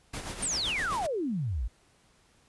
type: noise with tremolo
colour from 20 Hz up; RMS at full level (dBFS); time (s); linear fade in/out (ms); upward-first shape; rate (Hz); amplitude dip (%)
pink; -36; 0.13-1.07; 10; sine; 7.7; 55
type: exponential sweep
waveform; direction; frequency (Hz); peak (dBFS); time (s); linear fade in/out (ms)
sine; down; 9400 to 48; -28; 0.42-1.68; 10
effects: pink hiss -64 dBFS RMS until 2.48 s + resampled to 24000 Hz